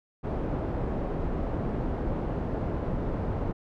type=low-pass noise; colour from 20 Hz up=pink; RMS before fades=-30 dBFS; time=0.23-3.53 s; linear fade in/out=20 ms; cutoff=680 Hz; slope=12 dB/octave; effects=none